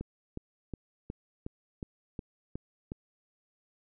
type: click train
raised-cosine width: 3 ms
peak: -24 dBFS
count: 9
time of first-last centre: 0.01-2.919 s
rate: 2.75 Hz
effects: none